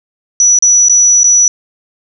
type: tone with dropouts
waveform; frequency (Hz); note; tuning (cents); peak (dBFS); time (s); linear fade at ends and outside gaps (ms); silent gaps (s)
sine; 5900; F#8; -6; -4; 0.4-1.48; 1; 0.588-0.624 / 0.885-0.896 / 1.233-1.242
effects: none